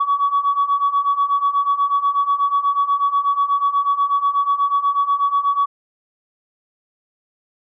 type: beating tone pair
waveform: sine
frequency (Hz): 1126 / 1134.2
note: C#6 / C#6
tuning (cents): +27 / +39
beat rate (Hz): 8.2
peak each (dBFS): -19 / -16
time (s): 0-5.66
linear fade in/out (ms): 10
effects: tanh soft clip ceiling -9 dBFS